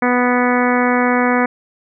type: harmonic tone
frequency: 246.9 Hz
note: B3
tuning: in tune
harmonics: 1 / 2 / 3 / 4 / 5 / 6 / 7 / 8 / 9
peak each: -16 / -19 / -21 / -22 / -23 / -24 / -24 / -25 / -26 dBFS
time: 0.02-1.46 s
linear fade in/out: 5 ms
effects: none